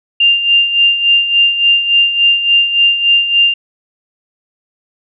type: tone with tremolo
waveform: sine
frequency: 2794 Hz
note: F7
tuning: in tune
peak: -5 dBFS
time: 0.2-3.54 s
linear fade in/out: 5 ms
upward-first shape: sine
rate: 3.5 Hz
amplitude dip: 65%
effects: none

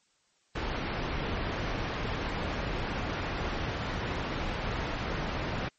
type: low-pass noise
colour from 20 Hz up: pink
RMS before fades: -33 dBFS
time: 0.55-5.69 s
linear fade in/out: 10 ms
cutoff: 2800 Hz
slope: 12 dB/octave
effects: white hiss -70 dBFS RMS until 5.78 s + MP3 32 kbps

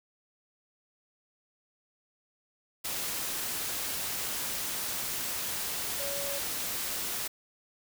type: tone in noise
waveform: sine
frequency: 563 Hz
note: C#5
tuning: 27 cents sharp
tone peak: -37 dBFS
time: 5.99-6.39 s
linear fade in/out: 10 ms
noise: white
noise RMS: -34 dBFS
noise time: 2.84-7.28 s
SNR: -6 dB
effects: none

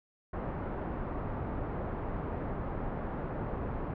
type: low-pass noise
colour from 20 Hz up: pink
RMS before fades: -36 dBFS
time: 0.33-3.94 s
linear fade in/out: 5 ms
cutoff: 1100 Hz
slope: 12 dB/octave
effects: low-pass 2000 Hz 12 dB/octave

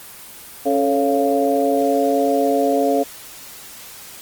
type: harmonic tone with a mistuned harmonic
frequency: 138.59 Hz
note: C#3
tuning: in tune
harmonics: 2 / 3 / 4 / 5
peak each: -20 / -20 / -20 / -20 dBFS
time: 0.65-3.04 s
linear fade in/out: 20 ms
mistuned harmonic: 3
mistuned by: +82 cents
effects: white hiss -38 dBFS RMS until 4.21 s + Opus 24 kbps

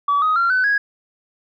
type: tone with pitch steps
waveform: sine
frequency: 1144 / 1254.8 / 1376.3 / 1509.5 / 1655.7 Hz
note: D6 / D#6 / F6 / F#6 / G#6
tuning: -46 / +14 / -26 / +34 / -6 cents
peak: -13 dBFS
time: 0.08-0.78 s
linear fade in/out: 5 ms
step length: 140 ms
effects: tanh soft clip ceiling -11 dBFS

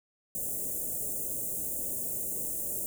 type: band-stop noise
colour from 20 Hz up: white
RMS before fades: -34 dBFS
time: 0.35-2.86 s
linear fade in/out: 0 ms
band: 640 to 7200 Hz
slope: 48 dB/octave
effects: none

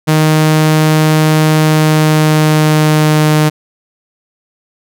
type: tone with pitch glide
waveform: sawtooth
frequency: 155.56 to 153.15 Hz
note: D#3 to D#3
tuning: 0 to -27 cents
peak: -3 dBFS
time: 0.07-3.5 s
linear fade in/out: 20 ms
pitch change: -27 cents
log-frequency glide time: 1.56-3.33 s
effects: none

